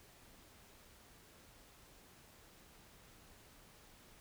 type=silence; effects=pink hiss -62 dBFS RMS until 4.2 s